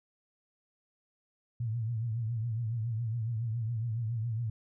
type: tone with vibrato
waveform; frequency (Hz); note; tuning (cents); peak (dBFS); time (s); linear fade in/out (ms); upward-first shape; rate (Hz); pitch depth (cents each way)
sine; 114.3; A#2; -34; -30; 1.6-4.5; 5; triangle; 7.2; 120
effects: none